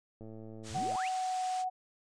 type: click train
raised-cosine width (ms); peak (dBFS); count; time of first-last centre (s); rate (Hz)
2; -35; 83; 0.21-0.955; 110
type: band-pass noise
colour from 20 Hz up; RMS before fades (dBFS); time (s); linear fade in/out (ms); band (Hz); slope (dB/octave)
white; -48; 0.63-1.65; 50; 810 to 8600; 48
type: exponential sweep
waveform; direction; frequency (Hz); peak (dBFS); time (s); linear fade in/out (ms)
sine; up; 82.41 to 3136; -38; 0.7-1.09; 10
type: tone with pitch glide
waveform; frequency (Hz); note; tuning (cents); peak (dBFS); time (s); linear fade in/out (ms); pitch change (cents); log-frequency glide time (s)
sine; 749 to 741.7; F#5 to F#5; +21 to +4; -31; 0.74-1.7; 20; -17; 1.04-1.41
effects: none